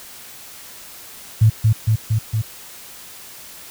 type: tone with echo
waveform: sine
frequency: 110 Hz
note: A2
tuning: in tune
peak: -8 dBFS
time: 1.41-1.5 s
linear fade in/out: 10 ms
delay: 230 ms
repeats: 4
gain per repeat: -2 dB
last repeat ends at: 2.42 s
effects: white hiss -39 dBFS RMS until 3.7 s